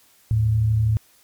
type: tone pair together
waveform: sine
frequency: 77.78 / 110 Hz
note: D#2 / A2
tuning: 0 / 0 cents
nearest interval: tritone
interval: 600 cents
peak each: -27 / -16 dBFS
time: 0.31-0.97 s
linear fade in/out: 0 ms
effects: white hiss -56 dBFS RMS until 1.23 s + MP3 96 kbps